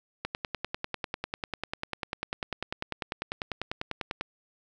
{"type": "click train", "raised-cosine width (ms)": 0.3, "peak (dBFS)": -15, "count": 41, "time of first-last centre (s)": [0.25, 4.21], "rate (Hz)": 10.1, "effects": []}